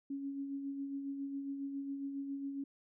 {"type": "tone with tremolo", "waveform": "sine", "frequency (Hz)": 277.2, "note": "C#4", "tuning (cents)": 0, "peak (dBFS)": -36, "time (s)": [0.1, 2.64], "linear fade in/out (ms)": 5, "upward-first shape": "sine", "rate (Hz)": 7.3, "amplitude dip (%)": 40, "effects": []}